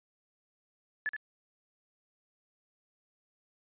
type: tone with echo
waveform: sine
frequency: 1725 Hz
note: A6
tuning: 35 cents flat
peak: -29 dBFS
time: 1.06-1.09 s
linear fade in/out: 0 ms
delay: 74 ms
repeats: 1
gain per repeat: -6 dB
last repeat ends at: 1.164 s
effects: resampled to 8000 Hz